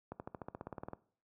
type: accelerating click train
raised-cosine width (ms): 1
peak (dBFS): -28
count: 14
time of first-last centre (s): 0.12-0.933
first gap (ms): 79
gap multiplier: 0.96
effects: noise-tail reverb RT60 0.5 s tail -20 dB re dry + high-pass 80 Hz 12 dB/octave